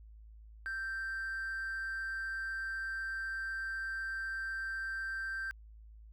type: tone with amplitude modulation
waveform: triangle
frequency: 1568 Hz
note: G6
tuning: in tune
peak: -31 dBFS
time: 0.66-5.51 s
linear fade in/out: 0 ms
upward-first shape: sine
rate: 226 Hz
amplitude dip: 45%
effects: tanh soft clip ceiling -30 dBFS + added 54 Hz sine -51 dBFS peak until 6.12 s